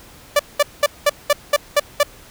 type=tone bursts; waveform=sawtooth; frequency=583 Hz; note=D5; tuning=13 cents flat; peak=-7 dBFS; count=8; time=0.36-2.032 s; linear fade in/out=5 ms; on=34 ms; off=200 ms; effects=pink hiss -44 dBFS RMS until 2.3 s